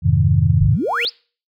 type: chord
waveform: sine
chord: F minor seventh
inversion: none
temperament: equal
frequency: 87.31 / 103.83 / 130.81 / 155.56 Hz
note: F2 / Ab2 / C3 / Eb3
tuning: 0 / 0 / 0 / 0 cents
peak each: -17 dBFS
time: 0.02-0.77 s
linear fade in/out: 50 ms
type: exponential sweep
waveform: sine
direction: up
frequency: 32.7 to 5480 Hz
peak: -17 dBFS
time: 0.6-1.1 s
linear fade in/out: 20 ms
type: tone with exponential growth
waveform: square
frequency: 472.7 Hz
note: A#4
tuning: 24 cents sharp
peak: -24 dBFS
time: 0.68-1.05 s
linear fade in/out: 0 ms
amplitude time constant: 79 ms
effects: noise-tail reverb RT60 0.4 s tail -25 dB re dry